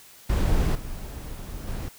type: noise with level steps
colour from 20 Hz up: brown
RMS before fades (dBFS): -22 / -35 / -30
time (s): 0.29-1.89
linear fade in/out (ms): 10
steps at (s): 0.75 / 1.67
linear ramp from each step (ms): 5
effects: white hiss -50 dBFS RMS until 1.98 s